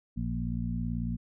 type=harmonic tone with a mistuned harmonic; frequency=58.1 Hz; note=A#1; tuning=5 cents flat; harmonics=1 / 2 / 3 / 4; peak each=-35 / -35 / -35 / -35 dBFS; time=0.16-1.17 s; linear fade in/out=20 ms; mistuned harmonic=1; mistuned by=-78 cents; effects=none